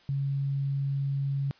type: tone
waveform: sine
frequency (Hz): 138.59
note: C#3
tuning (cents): 0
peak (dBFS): -26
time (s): 0.09-1.51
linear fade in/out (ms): 0
effects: white hiss -59 dBFS RMS until 1.59 s + resampled to 11025 Hz